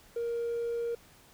triangle tone, 469 Hz, A#4, 11 cents sharp, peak -27 dBFS, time 0.16-0.95 s, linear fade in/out 5 ms, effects tanh soft clip ceiling -26 dBFS + pink hiss -58 dBFS RMS until 1.33 s

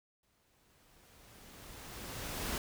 pink noise with exponential growth, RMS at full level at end -36 dBFS, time 0.23-2.58 s, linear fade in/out 2 ms, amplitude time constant 510 ms, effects none

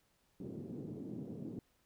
white band-pass noise, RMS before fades -45 dBFS, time 0.4-1.59 s, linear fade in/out 2 ms, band 120 to 340 Hz, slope 24 dB/octave, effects pink hiss -75 dBFS RMS until 1.85 s

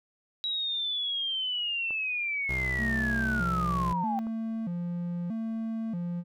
sine linear sweep, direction down, 3875 to 771 Hz, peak -28 dBFS, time 0.44-4.19 s, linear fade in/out 0 ms
clicks, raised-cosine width 1 ms, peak -31 dBFS, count 2, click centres 1.907 / 4.269 s
25% pulse tone with pitch glide, 64.2 to 63.83 Hz, C2 to C2, -32 to -42 cents, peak -28 dBFS, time 2.49-3.93 s, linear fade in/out 5 ms, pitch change -10 cents, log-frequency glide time 3.32-3.64 s
triangle tone with vibrato, 197.6 Hz, G3, 14 cents sharp, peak -28 dBFS, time 2.77-6.24 s, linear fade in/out 50 ms, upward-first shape square, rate 0.79 Hz, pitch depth 220 cents each way
effects none

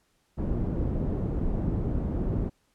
pink low-pass noise, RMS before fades -28 dBFS, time 0.37-2.5 s, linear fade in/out 20 ms, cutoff 340 Hz, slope 12 dB/octave, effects pink hiss -70 dBFS RMS until 2.74 s + low-pass 12000 Hz 12 dB/octave

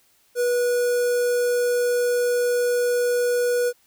square tone with notch filter, 486.6 Hz, B4, 26 cents flat, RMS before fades -21 dBFS, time 0.35-3.73 s, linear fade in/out 50 ms, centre 2900 Hz, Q 0.65, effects white hiss -61 dBFS RMS until 3.86 s

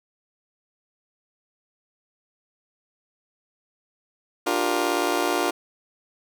20% pulse chord, G minor seventh, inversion second, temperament just, 294 / 352.8 / 392 / 470.4 Hz, D4 / F4 / G4 / Bb4, +2 / +18 / 0 / +16 cents, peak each -23 / -20 / -25 / -24 dBFS, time 4.46-5.51 s, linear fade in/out 10 ms, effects none

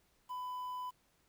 triangle tone with quantisation, 1000 Hz, B5, 21 cents sharp, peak -37 dBFS, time 0.29-0.91 s, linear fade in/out 20 ms, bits 10, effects pink hiss -73 dBFS RMS until 1.28 s

